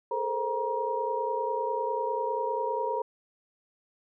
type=tone cluster; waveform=sine; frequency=426.3 / 456.3 / 521 / 948 Hz; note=G#4 / A#4 / C5 / A#5; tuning=+45 / -37 / -7 / +29 cents; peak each=-34 / -35 / -33 / -30 dBFS; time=0.11-3.02 s; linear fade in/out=5 ms; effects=none